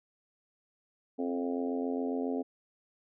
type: harmonic tone with a mistuned harmonic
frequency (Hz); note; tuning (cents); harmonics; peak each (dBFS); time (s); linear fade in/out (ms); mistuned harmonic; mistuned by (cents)
87.31; F2; 0; 3 / 4 / 5 / 6 / 7 / 8 / 9; -32 / -43 / -36 / -43 / -44 / -43 / -48; 1.18-2.43; 20; 3; +18
effects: none